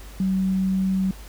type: tone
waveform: sine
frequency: 189.7 Hz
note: F#3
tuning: 43 cents sharp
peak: -19 dBFS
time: 0.2-1.11 s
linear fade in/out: 2 ms
effects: added 50 Hz sine -38 dBFS peak until 1.28 s + pink hiss -46 dBFS RMS until 1.28 s